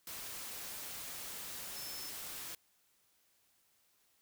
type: tone in noise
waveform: sine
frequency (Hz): 5274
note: E8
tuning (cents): 0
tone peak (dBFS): -47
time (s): 1.76-2.1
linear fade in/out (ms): 2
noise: white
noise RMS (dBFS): -45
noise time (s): 0.07-2.55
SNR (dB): -5
effects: white hiss -73 dBFS RMS until 4.21 s